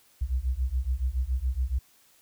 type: beating tone pair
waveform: sine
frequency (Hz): 60.3 / 67.4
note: B1 / C#2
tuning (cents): -41 / -48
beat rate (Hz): 7.1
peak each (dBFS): -28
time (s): 0.21-1.79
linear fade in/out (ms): 10
effects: white hiss -61 dBFS RMS until 2.21 s